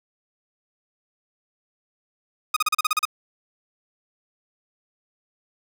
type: tone bursts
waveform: sawtooth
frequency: 1244 Hz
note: D#6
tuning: 1 cent flat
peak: -14 dBFS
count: 9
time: 2.54-3.053 s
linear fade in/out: 5 ms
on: 25 ms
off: 36 ms
effects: none